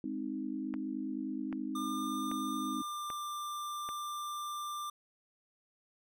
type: chord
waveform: sine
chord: Ab major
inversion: none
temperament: equal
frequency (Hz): 207.7 / 261.6 / 311.1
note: Ab3 / C4 / Eb4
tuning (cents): 0 / 0 / 0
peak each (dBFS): -42 / -38 / -39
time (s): 0.04-2.82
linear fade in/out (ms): 2
type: click train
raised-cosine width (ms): 0.5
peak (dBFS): -29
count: 5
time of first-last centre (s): 0.74-3.89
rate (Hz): 1.27
type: tone with pitch glide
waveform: square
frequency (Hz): 1202 to 1186.8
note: D6 to D6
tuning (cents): +40 to +18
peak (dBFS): -38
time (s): 1.75-4.9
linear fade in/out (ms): 5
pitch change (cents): -22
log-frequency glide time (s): 2.63-3.16
effects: none